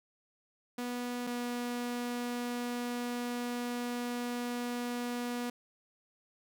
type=tone pair in turn; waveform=sawtooth; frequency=244.3 / 242.5 Hz; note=B3 / B3; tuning=-19 / -31 cents; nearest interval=unison; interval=12 cents; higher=first; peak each=-31 / -30 dBFS; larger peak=second; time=0.78-1.27 / 1.27-5.5 s; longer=second; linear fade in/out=5 ms; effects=none